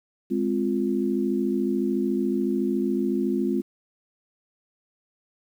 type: chord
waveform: sine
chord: F minor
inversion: first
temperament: equal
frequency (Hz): 207.7 / 261.6 / 349.2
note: Ab3 / C4 / F4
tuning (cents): 0 / 0 / 0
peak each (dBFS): -26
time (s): 0.3-3.62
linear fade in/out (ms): 20
effects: 9-bit